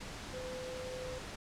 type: tone in noise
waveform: sine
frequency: 509 Hz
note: C5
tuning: 48 cents flat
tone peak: -41 dBFS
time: 0.33-1.19 s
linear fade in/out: 10 ms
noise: pink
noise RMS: -45 dBFS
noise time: 0-1.36 s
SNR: +1 dB
effects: low-pass 7000 Hz 12 dB/octave